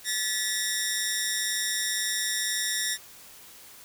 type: ring-modulated tone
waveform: 10% pulse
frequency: 1842 Hz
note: A#6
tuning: 21 cents flat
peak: -14 dBFS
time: 0.04-2.98 s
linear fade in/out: 50 ms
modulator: 105 Hz
effects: white hiss -49 dBFS RMS until 3.84 s